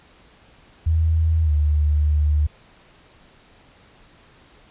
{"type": "tone with pitch glide", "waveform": "sine", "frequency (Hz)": [80.6, 74.77], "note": ["E2", "D2"], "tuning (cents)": [-38, 32], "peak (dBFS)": -15, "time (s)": [0.86, 2.47], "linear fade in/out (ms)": 10, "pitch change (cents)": -130, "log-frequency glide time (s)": [1.44, 1.51], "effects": ["pink hiss -52 dBFS RMS until 4.7 s", "resampled to 8000 Hz"]}